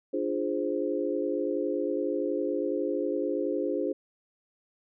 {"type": "chord", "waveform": "sine", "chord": "D half-diminished seventh", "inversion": "none", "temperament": "equal with one note detuned", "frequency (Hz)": [293.7, 345.8, 415.3, 523.3], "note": ["D4", "F4", "Ab4", "C5"], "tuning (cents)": [0, -17, 0, 0], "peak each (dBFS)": -32, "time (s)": [0.13, 3.93], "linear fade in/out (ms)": 10, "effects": []}